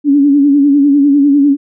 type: tone with vibrato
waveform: sine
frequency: 283.8 Hz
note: C#4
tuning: 41 cents sharp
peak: -5 dBFS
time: 0.04-1.57 s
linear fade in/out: 50 ms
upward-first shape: sine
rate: 10 Hz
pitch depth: 62 cents each way
effects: none